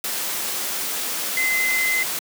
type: tone in noise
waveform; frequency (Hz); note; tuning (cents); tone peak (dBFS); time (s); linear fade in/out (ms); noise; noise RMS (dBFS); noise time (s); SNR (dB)
sine; 2055; C7; -32; -19; 1.37-2.03; 2; white; -26; 0.04-2.19; +4
effects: high-pass 200 Hz 12 dB/octave